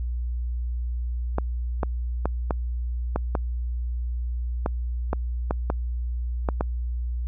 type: clicks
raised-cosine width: 1 ms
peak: -10 dBFS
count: 12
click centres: 1.384 / 1.832 / 2.256 / 2.508 / 3.16 / 3.352 / 4.661 / 5.131 / 5.509 / 5.701 / 6.488 / 6.609 s
effects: added 60 Hz sine -25 dBFS peak until 7.27 s